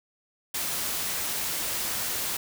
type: noise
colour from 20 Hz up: white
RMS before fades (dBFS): -30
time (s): 0.54-2.37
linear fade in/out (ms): 5
effects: none